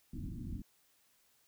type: low-pass noise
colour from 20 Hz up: pink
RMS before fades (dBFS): -42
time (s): 0.13-0.62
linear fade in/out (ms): 5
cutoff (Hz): 320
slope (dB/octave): 96
effects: white hiss -71 dBFS RMS until 1.47 s